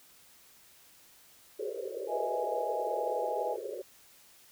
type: band-pass noise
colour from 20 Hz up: pink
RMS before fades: -38 dBFS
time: 1.59-3.82 s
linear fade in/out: 5 ms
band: 370 to 570 Hz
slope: 96 dB/octave
type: chord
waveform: sine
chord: E major seventh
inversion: second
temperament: equal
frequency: 493.9 / 622.3 / 659.3 / 830.6 Hz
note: B4 / D#5 / E5 / G#5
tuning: 0 / 0 / 0 / 0 cents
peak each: -36 / -37 / -38 / -35 dBFS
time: 2.07-3.57 s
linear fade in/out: 50 ms
effects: white hiss -59 dBFS RMS until 4.51 s